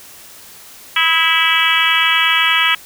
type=harmonic tone with a mistuned harmonic; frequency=328.3 Hz; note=E4; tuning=7 cents flat; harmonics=3 / 4 / 5 / 6 / 7 / 8 / 9 / 10; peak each=-24 / -19 / -20 / -19 / -18 / -20 / -19 / -19 dBFS; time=0.96-2.75 s; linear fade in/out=5 ms; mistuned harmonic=4; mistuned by=-31 cents; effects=white hiss -39 dBFS RMS until 2.85 s